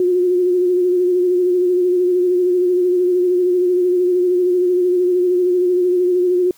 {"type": "tone with vibrato", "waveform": "sine", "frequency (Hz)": 360, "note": "F#4", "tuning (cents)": -47, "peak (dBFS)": -12, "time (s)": [0, 6.51], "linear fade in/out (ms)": 2, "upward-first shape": "sine", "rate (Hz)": 13, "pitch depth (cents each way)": 34, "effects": ["white hiss -51 dBFS RMS until 6.57 s"]}